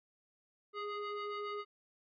square ring-modulated tone, 415.3 Hz, G#4, in tune, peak -36 dBFS, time 0.73-1.65 s, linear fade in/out 50 ms, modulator 827 Hz, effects resampled to 11025 Hz

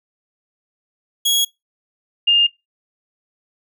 sawtooth / sine tone pair in turn, 3322 / 2818 Hz, G#7 / F7, 0 / +15 cents, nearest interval minor third, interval 285 cents, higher first, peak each -11 / -10 dBFS, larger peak second, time 1.25-1.45 / 2.27-2.47 s, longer neither, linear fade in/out 10 ms, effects noise-tail reverb RT60 0.2 s tail -23 dB re dry

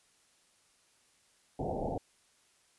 white low-pass noise, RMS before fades -35 dBFS, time 1.59-1.98 s, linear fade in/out 5 ms, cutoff 830 Hz, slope 96 dB/octave, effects white hiss -68 dBFS RMS until 2.78 s + resampled to 24000 Hz

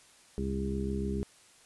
harmonic tone with a mistuned harmonic, 67.1 Hz, C2, 44 cents sharp, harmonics 1 / 2 / 3 / 4 / 5 / 6, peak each -35 / -41 / -34 / -44 / -41 / -37 dBFS, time 0.38-1.23 s, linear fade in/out 0 ms, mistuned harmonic 1, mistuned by +54 cents, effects white hiss -59 dBFS RMS until 1.65 s + resampled to 24000 Hz

